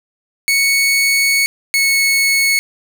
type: tone pair in turn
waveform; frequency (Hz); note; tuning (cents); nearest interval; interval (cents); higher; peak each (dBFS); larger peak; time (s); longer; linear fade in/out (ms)
sawtooth; 2217 / 2202; C#7 / C#7; 0 / -12; unison; 12; first; -8; neither; 0.48-1.46 / 1.74-2.59; first; 0
effects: none